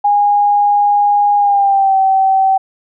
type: tone with pitch glide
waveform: sine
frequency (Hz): 820 to 769.5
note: G#5 to G5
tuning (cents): -22 to -32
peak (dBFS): -8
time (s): 0.04-2.58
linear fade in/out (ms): 10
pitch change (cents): -110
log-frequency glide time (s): 1.37-1.97
effects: none